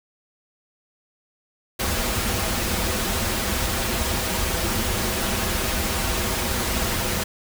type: noise with comb filter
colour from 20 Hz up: pink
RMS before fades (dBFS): -24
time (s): 1.79-7.24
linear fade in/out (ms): 10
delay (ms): 6.9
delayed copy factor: -0.65
effects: none